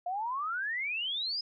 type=exponential sweep; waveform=sine; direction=up; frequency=693 to 5120 Hz; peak=-31 dBFS; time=0.06-1.41 s; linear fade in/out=5 ms; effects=none